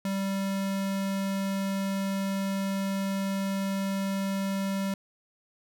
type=tone; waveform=square; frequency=195.1 Hz; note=G3; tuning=8 cents flat; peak=-28 dBFS; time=0.05-4.94 s; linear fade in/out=2 ms; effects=none